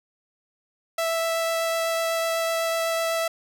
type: tone with vibrato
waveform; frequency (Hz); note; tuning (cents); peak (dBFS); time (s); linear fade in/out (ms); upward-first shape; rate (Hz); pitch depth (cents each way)
sawtooth; 659.3; E5; 0; -19; 0.98-3.28; 5; triangle; 8; 8
effects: none